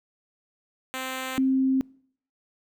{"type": "tone pair in turn", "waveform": ["5% pulse", "sine"], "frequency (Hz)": [260.3, 264.2], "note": ["C4", "C4"], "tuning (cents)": [-9, 17], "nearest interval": "unison", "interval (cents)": 26, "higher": "second", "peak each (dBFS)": [-19, -19], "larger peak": "neither", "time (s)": [[0.94, 1.38], [1.38, 1.81]], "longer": "first", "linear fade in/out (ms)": 0, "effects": ["noise-tail reverb RT60 0.6 s tail -25 dB re dry"]}